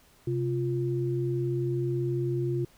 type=tone pair together; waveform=sine; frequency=130.8 / 349.2 Hz; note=C3 / F4; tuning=0 / 0 cents; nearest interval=octave + perfect fourth; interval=1700 cents; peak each=-28 / -29 dBFS; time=0.27-2.65 s; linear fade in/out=5 ms; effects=pink hiss -60 dBFS RMS until 2.77 s